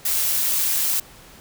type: noise with amplitude modulation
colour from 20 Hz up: blue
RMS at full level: -20 dBFS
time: 0.05-1 s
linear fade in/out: 5 ms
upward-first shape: sine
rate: 150 Hz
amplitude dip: 25%
effects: pink hiss -46 dBFS RMS until 1.4 s